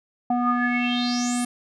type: tone with low-pass filter sweep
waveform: square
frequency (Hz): 243.9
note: B3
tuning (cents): -21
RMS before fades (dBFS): -23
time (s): 0.3-1.45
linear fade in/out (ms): 5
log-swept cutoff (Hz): 810 to 10000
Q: 8.3
effects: none